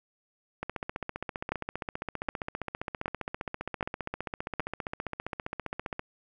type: two click trains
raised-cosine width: 0.5 ms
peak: -18 / -14 dBFS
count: 82 / 5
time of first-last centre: 0.63-5.994 / 1.52-4.597 s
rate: 15.1 / 1.3 Hz
effects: none